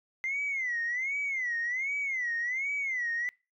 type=tone with vibrato; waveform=sine; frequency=2058 Hz; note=C7; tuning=29 cents flat; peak=-28 dBFS; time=0.24-3.29 s; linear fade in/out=0 ms; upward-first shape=sine; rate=1.3 Hz; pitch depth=180 cents each way; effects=noise-tail reverb RT60 0.3 s tail -25 dB re dry + tanh soft clip ceiling -25 dBFS